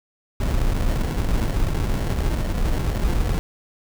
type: noise with sample-and-hold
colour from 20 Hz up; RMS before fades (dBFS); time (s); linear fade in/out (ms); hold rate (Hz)
brown; -21; 0.4-3.39; 0; 1225
effects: none